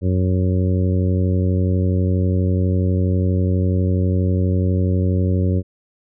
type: harmonic tone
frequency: 92.2 Hz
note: F#2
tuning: 6 cents flat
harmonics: 1 / 2 / 3 / 4 / 5 / 6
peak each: -16 / -22 / -26 / -28 / -30 / -32 dBFS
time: 0.01-5.63 s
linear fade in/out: 50 ms
effects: none